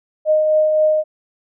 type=tone with tremolo; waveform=sine; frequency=618 Hz; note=D#5; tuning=12 cents flat; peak=-10 dBFS; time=0.25-1.04 s; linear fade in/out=50 ms; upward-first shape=triangle; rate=3.8 Hz; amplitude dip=35%; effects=none